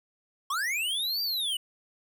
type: linear two-way sweep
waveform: square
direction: up then down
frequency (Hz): 1048 to 4743 to 2881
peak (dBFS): -28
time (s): 0.5-1.57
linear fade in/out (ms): 5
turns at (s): 1.22
effects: none